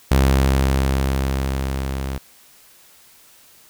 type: tone with level ramp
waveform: sawtooth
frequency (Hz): 67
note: C2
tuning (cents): +42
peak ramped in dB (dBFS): -8 to -20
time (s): 0.11-2.18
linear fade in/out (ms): 5
effects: white hiss -50 dBFS RMS until 3.69 s